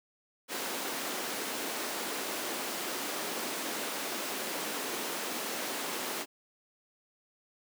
pink high-pass noise, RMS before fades -36 dBFS, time 0.48-6.26 s, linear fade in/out 50 ms, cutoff 250 Hz, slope 24 dB/octave, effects none

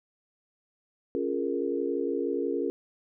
sine chord, Bb minor seventh, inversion first, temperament equal, 277.2 / 349.2 / 415.3 / 466.2 Hz, Db4 / F4 / Ab4 / Bb4, 0 / 0 / 0 / 0 cents, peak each -32 dBFS, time 1.15-2.7 s, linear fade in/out 0 ms, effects none

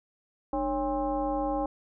sine tone with frequency modulation, 553 Hz, C#5, 4 cents flat, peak -26 dBFS, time 0.53-1.66 s, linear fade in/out 2 ms, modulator 253 Hz, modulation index 1.5, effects none

